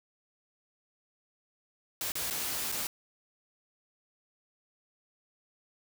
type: noise with dropouts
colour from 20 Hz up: white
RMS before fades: -34 dBFS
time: 2.01-2.87 s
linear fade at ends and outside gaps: 1 ms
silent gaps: 2.12-2.154 / 2.301-2.308 / 2.718-2.723 s
effects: none